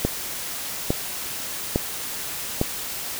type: click train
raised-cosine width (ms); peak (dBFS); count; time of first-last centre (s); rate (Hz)
2; -6; 4; 0.05-2.614; 1.17
effects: white hiss -31 dBFS RMS until 3.19 s